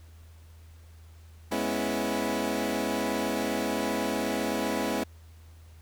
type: chord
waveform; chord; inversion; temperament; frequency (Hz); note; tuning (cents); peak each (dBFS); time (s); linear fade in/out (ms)
20% pulse; C# minor seventh; second; equal with one note detuned; 207.7 / 246.9 / 274.8 / 329.6; G#3 / B3 / C#4 / E4; 0 / 0 / -15 / 0; -28; 1.51-5.04; 10
effects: added 81 Hz sine -48 dBFS peak until 5.81 s + pink hiss -61 dBFS RMS until 5.81 s